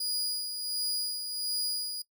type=tone with tremolo; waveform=sawtooth; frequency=4898 Hz; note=D#8; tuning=28 cents flat; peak=-26 dBFS; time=0-2.02 s; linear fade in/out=5 ms; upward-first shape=sine; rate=1.4 Hz; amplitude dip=50%; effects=noise-tail reverb RT60 0.1 s tail -20 dB re dry